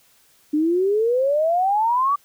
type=exponential sweep; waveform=sine; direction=up; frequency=293.7 to 1172 Hz; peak=-16 dBFS; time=0.53-2.16 s; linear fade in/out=10 ms; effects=white hiss -57 dBFS RMS until 2.24 s